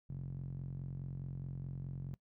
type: tone with band-pass filter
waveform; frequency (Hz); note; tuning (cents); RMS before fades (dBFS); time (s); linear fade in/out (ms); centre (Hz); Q
sawtooth; 44.77; F1; +44; -43; 0.09-2.14; 0; 140; 4.4
effects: noise-tail reverb RT60 0.1 s tail -21 dB re dry